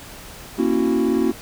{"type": "chord", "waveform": "triangle", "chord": "F# dominant seventh", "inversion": "first", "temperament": "equal with one note detuned", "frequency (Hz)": [233.1, 272.3, 329.6, 370], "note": ["A#3", "C#4", "E4", "F#4"], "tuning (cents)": [0, -31, 0, 0], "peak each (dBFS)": -20, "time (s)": [0.58, 1.32], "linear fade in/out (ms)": 10, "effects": ["pink hiss -39 dBFS RMS until 1.41 s"]}